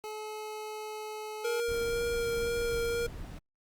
25% pulse tone, 428.9 Hz, A4, 44 cents flat, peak -34 dBFS, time 0.04-1.6 s, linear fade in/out 0 ms
square tone with vibrato, 469.1 Hz, A#4, 11 cents sharp, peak -30 dBFS, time 1.44-3.07 s, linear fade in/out 10 ms, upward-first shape sine, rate 2 Hz, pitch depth 9 cents each way
brown noise, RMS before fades -41 dBFS, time 1.68-3.39 s, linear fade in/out 10 ms
effects Opus 48 kbps

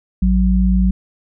sine tone pair together, 55.3 / 186.2 Hz, A1 / F#3, +9 / +11 cents, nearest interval octave + major sixth, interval 2102 cents, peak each -13 / -14 dBFS, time 0.22-0.91 s, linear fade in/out 5 ms, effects none

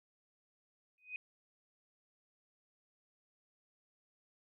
sine tone with exponential growth, 2500 Hz, D#7, 8 cents sharp, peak -36 dBFS, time 0.98-1.16 s, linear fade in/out 1 ms, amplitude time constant 38 ms, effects none

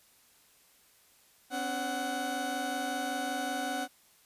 30% pulse tone cluster, 258.7 / 284 / 744 Hz, C4 / C#4 / F#5, -19 / +42 / +9 cents, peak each -36 / -36 / -31 dBFS, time 1.5-3.88 s, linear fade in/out 50 ms, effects white hiss -63 dBFS RMS until 4.25 s + resampled to 32000 Hz

